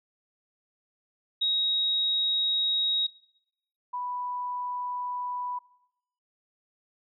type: tone pair in turn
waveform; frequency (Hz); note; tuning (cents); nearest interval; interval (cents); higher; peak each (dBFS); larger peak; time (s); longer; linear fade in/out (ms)
sine; 3790 / 987.5; A#7 / B5; +28 / 0; octave + major seventh; 2328; first; -23 / -30; first; 1.41-3.07 / 3.93-5.59; neither; 10
effects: noise-tail reverb RT60 0.8 s tail -20 dB re dry